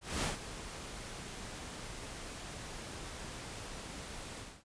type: noise with ADSR envelope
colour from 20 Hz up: pink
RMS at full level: -33 dBFS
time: 0.01-4.64 s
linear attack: 220 ms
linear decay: 140 ms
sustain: -12 dB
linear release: 260 ms
effects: resampled to 22050 Hz